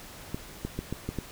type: clicks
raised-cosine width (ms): 3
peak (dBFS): -18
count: 6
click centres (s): 0.345 / 0.65 / 0.79 / 0.926 / 1.09 / 1.187
effects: pink hiss -46 dBFS RMS until 1.31 s